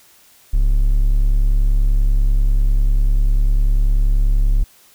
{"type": "tone", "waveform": "triangle", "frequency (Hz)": 35.1, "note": "C#1", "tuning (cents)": 22, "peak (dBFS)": -9, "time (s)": [0.53, 4.64], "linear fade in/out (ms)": 10, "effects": ["white hiss -50 dBFS RMS until 4.94 s"]}